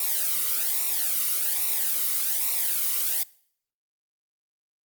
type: noise with flanger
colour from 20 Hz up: blue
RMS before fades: -25 dBFS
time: 0-3.23 s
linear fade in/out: 2 ms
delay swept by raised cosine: 0.62 to 1.21 ms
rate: 1.2 Hz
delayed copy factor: -0.8
effects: noise-tail reverb RT60 0.6 s tail -22 dB re dry + Opus 32 kbps